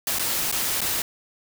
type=noise with dropouts; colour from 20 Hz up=white; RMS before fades=-25 dBFS; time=0.07-1.02 s; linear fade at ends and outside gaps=2 ms; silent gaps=0.187-0.194 / 0.515-0.524 / 0.807-0.815 s; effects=none